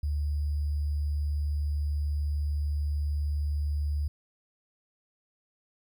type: tone with sample-and-hold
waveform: sine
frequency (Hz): 73.42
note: D2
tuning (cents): 0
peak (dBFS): -26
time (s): 0.03-4.08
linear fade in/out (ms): 5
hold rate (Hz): 4900
effects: none